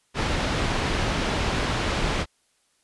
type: low-pass noise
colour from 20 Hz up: pink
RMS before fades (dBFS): -25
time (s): 0.14-2.26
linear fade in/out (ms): 50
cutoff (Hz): 4100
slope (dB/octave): 12
effects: white hiss -67 dBFS RMS until 2.83 s + resampled to 24000 Hz